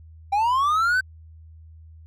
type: linear sweep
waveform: triangle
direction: up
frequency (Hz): 778 to 1552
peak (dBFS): -16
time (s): 0.32-1.01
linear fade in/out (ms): 10
effects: added 80 Hz sine -43 dBFS peak until 2.06 s